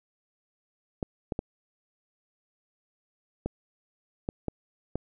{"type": "clicks", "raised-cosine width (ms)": 2, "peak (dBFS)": -16, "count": 7, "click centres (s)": [1.028, 1.322, 1.391, 3.46, 4.289, 4.483, 4.956], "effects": []}